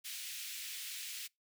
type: high-pass noise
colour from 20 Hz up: pink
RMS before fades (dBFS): -44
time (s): 0.04-1.28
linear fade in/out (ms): 20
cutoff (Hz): 2300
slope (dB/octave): 24
effects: noise-tail reverb RT60 0.2 s tail -26 dB re dry